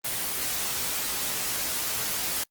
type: noise with comb filter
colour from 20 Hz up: white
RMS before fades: -29 dBFS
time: 0.04-2.44 s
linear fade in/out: 10 ms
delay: 16 ms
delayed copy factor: +0.55
effects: noise-tail reverb RT60 0.1 s tail -26 dB re dry + Opus 24 kbps